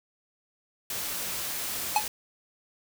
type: noise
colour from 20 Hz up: white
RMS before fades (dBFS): -33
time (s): 0.9-2.08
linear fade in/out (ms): 2
type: tone with exponential decay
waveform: square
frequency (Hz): 847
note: G#5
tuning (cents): +34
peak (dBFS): -17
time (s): 1.96-2.06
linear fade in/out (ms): 2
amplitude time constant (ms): 20
effects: none